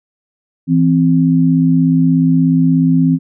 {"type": "tone pair together", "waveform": "sine", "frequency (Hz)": [164.87, 261.6], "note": ["E3", "C4"], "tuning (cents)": [1, 0], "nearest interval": "minor sixth", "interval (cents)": 799, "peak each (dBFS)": -11, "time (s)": [0.67, 3.19], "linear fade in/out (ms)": 50, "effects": []}